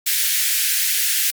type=high-pass noise; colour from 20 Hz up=white; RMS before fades=-19 dBFS; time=0.06-1.31 s; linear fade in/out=10 ms; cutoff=1600 Hz; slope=48 dB/octave; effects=Opus 48 kbps